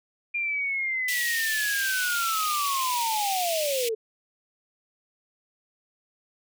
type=linear sweep; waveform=sine; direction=down; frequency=2406 to 428.4 Hz; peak=-25 dBFS; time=0.34-3.95 s; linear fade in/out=10 ms
type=high-pass noise; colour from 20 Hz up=pink; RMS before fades=-31 dBFS; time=1.08-3.89 s; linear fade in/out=5 ms; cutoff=2300 Hz; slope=48 dB/octave
effects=none